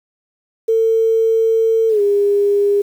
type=tone with pitch glide; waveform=sine; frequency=450 to 405.6 Hz; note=A4 to G#4; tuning=+39 to -41 cents; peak=-11 dBFS; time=0.68-2.82 s; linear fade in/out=10 ms; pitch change=-180 cents; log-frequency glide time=1.89-2.01 s; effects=7-bit